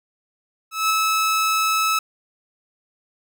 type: tone with ADSR envelope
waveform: sawtooth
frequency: 1300 Hz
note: E6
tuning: 24 cents flat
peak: -12 dBFS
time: 0.71-1.99 s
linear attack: 190 ms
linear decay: 7 ms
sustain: -2 dB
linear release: 4 ms
effects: none